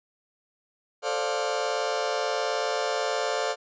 sawtooth chord, D minor seventh, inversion second, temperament just, 440.5 / 528.6 / 587.3 / 704.8 Hz, A4 / C5 / D5 / F5, +2 / +18 / 0 / +16 cents, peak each -27 dBFS, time 1.02-3.56 s, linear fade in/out 50 ms, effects resampled to 16000 Hz

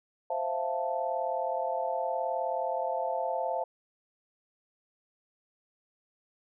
sine chord, F major seventh, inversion second, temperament equal, 523.3 / 659.3 / 698.5 / 880 Hz, C5 / E5 / F5 / A5, 0 / 0 / 0 / 0 cents, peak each -34 dBFS, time 0.3-3.64 s, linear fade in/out 5 ms, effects none

